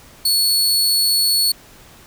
sawtooth tone, 4405 Hz, C#8, 12 cents flat, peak -11 dBFS, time 0.25-1.52 s, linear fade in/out 5 ms, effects pink hiss -45 dBFS RMS until 2.06 s

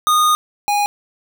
square tone pair in turn, 1231 / 821.6 Hz, D#6 / G#5, -19 / -19 cents, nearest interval perfect fifth, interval 700 cents, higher first, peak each -12 / -15 dBFS, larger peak first, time 0.07-0.35 / 0.68-0.86 s, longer first, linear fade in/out 0 ms, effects none

